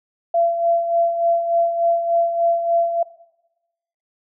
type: tone with tremolo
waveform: sine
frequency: 679 Hz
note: F5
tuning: 49 cents flat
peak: -13 dBFS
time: 0.34-3.03 s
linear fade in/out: 5 ms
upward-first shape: sine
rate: 3.4 Hz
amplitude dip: 60%
effects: noise-tail reverb RT60 1.0 s tail -19 dB re dry